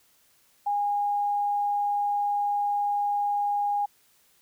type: tone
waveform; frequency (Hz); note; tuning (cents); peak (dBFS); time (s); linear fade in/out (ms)
sine; 818; G#5; -26; -23; 0.66-3.86; 10
effects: white hiss -63 dBFS RMS until 4.41 s